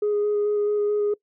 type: tone with vibrato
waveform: sine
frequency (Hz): 415.3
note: G#4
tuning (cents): 0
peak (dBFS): -18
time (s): 0.02-1.14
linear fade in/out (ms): 5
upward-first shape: square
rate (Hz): 4.6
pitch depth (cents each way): 9
effects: noise-tail reverb RT60 0.1 s tail -23 dB re dry + tanh soft clip ceiling -17 dBFS